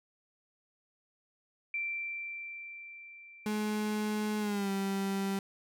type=tone with exponential decay; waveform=sine; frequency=2349 Hz; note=D7; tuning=in tune; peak=-31 dBFS; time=1.74-5.1 s; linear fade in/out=2 ms; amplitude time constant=730 ms
type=tone with pitch glide; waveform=35% pulse; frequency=212.1 to 195.62 Hz; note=G#3 to G3; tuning=+37 to -3 cents; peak=-29 dBFS; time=3.46-5.39 s; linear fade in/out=2 ms; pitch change=-140 cents; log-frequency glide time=4.39-4.7 s
effects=none